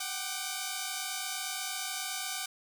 5% pulse tone cluster, 743 / 777 / 1190 Hz, F#5 / G5 / D6, +7 / -16 / +22 cents, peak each -27 dBFS, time 0-2.46 s, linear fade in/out 5 ms, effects none

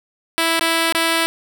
5% pulse tone with dropouts, 329.6 Hz, E4, in tune, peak -4 dBFS, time 0.38-1.26 s, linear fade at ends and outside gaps 0 ms, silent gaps 0.595-0.61 / 0.924-0.948 s, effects none

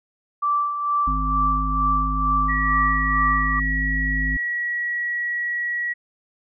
sine tone with tremolo, 1167 Hz, D6, 11 cents flat, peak -17 dBFS, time 0.42-3.6 s, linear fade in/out 10 ms, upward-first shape sine, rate 2.2 Hz, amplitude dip 55%
harmonic tone, 52 Hz, G#1, 3 cents sharp, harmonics 1 / 3 / 5, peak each -23 / -32 / -30 dBFS, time 1.07-4.37 s, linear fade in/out 5 ms
sine tone, 1921 Hz, B6, 48 cents flat, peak -22 dBFS, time 2.48-5.94 s, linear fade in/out 20 ms
effects none

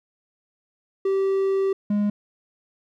triangle tone pair in turn, 388 / 206.4 Hz, G4 / G#3, -18 / -10 cents, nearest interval major seventh, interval 1092 cents, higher first, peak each -17 dBFS, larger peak neither, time 1.05-1.73 / 1.9-2.1 s, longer first, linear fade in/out 5 ms, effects none

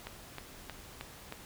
click train, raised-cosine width 0.3 ms, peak -24 dBFS, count 5, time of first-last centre 0.07-1.324 s, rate 3.19 Hz, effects pink hiss -51 dBFS RMS until 1.45 s

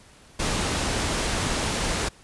pink low-pass noise, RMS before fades -26 dBFS, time 0.39-2.09 s, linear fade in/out 10 ms, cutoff 10000 Hz, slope 24 dB/octave, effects pink hiss -52 dBFS RMS until 2.23 s + resampled to 24000 Hz

